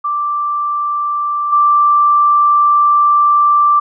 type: tone with level steps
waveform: sine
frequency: 1174.7 Hz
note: D6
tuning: in tune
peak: -14 / -7 dBFS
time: 0.04-3.8 s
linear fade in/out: 10 ms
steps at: 1.52 s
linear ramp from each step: 10 ms
effects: none